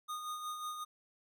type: tone with tremolo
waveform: square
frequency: 1231 Hz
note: D#6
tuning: 19 cents flat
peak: -38 dBFS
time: 0.08-0.85 s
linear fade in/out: 20 ms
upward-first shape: sine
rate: 5.5 Hz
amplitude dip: 45%
effects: none